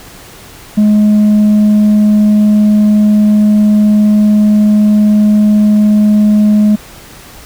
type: tone with tanh clipping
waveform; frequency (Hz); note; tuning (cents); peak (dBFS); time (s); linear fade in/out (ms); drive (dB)
sine; 210.4; G#3; +23; -5; 0.77-6.76; 10; 2
effects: pink hiss -34 dBFS RMS until 7.45 s